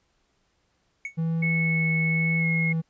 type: tone with exponential decay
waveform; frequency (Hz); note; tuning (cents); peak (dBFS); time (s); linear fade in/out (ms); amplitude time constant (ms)
triangle; 2217; C#7; 0; -25; 1.05-1.17; 2; 24
type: tone with vibrato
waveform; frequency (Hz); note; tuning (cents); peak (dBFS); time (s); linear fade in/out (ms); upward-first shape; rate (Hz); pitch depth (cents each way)
triangle; 162.8; E3; -21; -21; 1.17-2.82; 20; sine; 0.95; 17
type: tone with pitch glide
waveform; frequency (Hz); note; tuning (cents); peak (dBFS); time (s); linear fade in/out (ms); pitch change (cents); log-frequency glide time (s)
sine; 2200 to 2163; C#7 to C#7; -14 to -43; -24; 1.42-2.73; 10; -29; 2.38-2.46
effects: pink hiss -70 dBFS RMS until 2.89 s + resampled to 16000 Hz